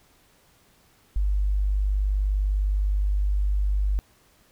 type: tone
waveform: sine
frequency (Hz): 49.78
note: G1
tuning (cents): +27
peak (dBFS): -20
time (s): 1.16-3.99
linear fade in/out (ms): 0
effects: pink hiss -60 dBFS RMS until 4.51 s